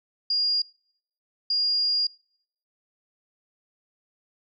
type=tone bursts at uneven times; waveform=sine; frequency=4834 Hz; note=D8; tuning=49 cents sharp; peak=-21 dBFS; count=2; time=0.3-0.62 / 1.5-2.07 s; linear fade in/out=5 ms; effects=noise-tail reverb RT60 0.7 s tail -26 dB re dry